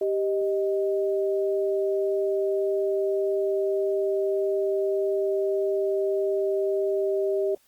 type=tone pair together; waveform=sine; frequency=392 / 622.3 Hz; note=G4 / D#5; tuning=0 / 0 cents; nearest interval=minor sixth; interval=800 cents; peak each=-23 / -28 dBFS; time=0.01-7.55 s; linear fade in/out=5 ms; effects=white hiss -63 dBFS RMS until 7.67 s + Opus 24 kbps